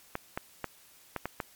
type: clicks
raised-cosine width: 0.5 ms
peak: -17 dBFS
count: 6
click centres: 0.154 / 0.375 / 0.643 / 1.163 / 1.256 / 1.402 s
effects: white hiss -58 dBFS RMS until 1.55 s + MP3 96 kbps